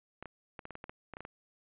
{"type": "clicks", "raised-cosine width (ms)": 0.5, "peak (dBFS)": -28, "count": 12, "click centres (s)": [0.226, 0.257, 0.592, 0.654, 0.707, 0.754, 0.841, 0.895, 1.137, 1.169, 1.206, 1.251], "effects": ["resampled to 8000 Hz"]}